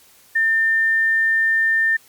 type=tone; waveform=sine; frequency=1800 Hz; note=A6; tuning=39 cents sharp; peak=-14 dBFS; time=0.35-1.97 s; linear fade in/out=10 ms; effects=white hiss -51 dBFS RMS until 2.08 s + MP3 96 kbps